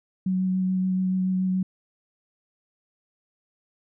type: tone with vibrato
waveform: sine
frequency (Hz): 186.2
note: F#3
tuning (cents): +11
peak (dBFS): -21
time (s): 0.26-1.63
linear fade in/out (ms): 5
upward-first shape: sine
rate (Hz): 7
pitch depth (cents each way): 11
effects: none